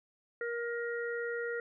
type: harmonic tone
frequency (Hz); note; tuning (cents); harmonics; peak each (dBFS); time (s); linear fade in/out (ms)
471.2; A#4; +19; 1 / 3 / 4; -35 / -40 / -41; 0.41-1.6; 2
effects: none